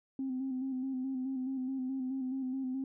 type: tone with vibrato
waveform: sine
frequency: 261.6 Hz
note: C4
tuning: in tune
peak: -32 dBFS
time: 0.19-2.84 s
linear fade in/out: 2 ms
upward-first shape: square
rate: 4.7 Hz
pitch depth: 36 cents each way
effects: tanh soft clip ceiling -28 dBFS